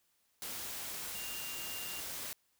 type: tone in noise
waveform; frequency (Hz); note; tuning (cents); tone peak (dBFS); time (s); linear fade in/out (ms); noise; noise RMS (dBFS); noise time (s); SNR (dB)
sine; 2794; F7; 0; -46; 1.15-2; 0; white; -42; 0.42-2.33; -7
effects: white hiss -75 dBFS RMS until 2.59 s